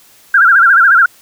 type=tone with vibrato; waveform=sine; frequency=1480 Hz; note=F#6; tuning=in tune; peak=-4 dBFS; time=0.34-1.06 s; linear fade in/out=5 ms; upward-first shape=sine; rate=14 Hz; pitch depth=170 cents each way; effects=white hiss -45 dBFS RMS until 1.21 s